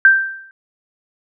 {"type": "tone with exponential decay", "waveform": "sine", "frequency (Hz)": 1568, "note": "G6", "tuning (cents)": 0, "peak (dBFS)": -3, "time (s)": [0.05, 0.51], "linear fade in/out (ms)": 1, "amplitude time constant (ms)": 100, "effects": []}